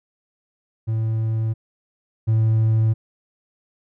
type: tone pair in turn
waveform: triangle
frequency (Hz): 111.3 / 110.88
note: A2 / A2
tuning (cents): +20 / +14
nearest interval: unison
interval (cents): 6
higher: first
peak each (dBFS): -17 / -12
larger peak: second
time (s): 0.87-1.54 / 2.27-2.94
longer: neither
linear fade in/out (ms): 20
effects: tanh soft clip ceiling -8 dBFS